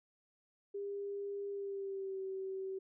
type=tone with pitch glide; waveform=sine; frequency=401.7 to 382.7 Hz; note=G4 to G4; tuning=+42 to -42 cents; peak=-38 dBFS; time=0.74-2.79 s; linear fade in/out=10 ms; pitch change=-84 cents; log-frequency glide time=1.5-2.2 s; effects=none